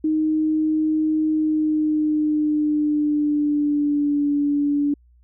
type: tone with pitch glide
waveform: sine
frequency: 311.1 to 288.6 Hz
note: D#4 to D4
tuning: 0 to -30 cents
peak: -17 dBFS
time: 0.04-4.94 s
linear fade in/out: 5 ms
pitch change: -130 cents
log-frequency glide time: 1.3-4.31 s
effects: added 60 Hz sine -51 dBFS peak until 5.23 s